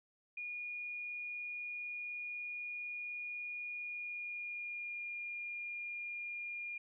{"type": "tone with pitch glide", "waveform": "sine", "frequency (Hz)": [2439, 2415], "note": ["D#7", "D7"], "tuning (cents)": [-35, 48], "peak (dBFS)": -40, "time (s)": [0.37, 6.78], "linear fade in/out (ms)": 5, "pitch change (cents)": -17, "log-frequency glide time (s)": [3.75, 5.05], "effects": []}